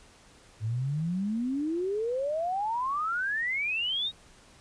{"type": "exponential sweep", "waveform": "sine", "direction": "up", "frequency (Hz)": [103.83, 3824], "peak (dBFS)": -27, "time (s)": [0.6, 4.12], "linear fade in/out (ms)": 50, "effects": ["pink hiss -56 dBFS RMS until 4.6 s", "resampled to 22050 Hz"]}